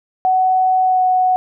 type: tone with pitch glide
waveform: sine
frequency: 747 to 739.7 Hz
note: F#5 to F#5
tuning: +16 to -1 cents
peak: -11 dBFS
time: 0.25-1.36 s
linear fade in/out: 0 ms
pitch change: -17 cents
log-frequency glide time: 0.82-1.02 s
effects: none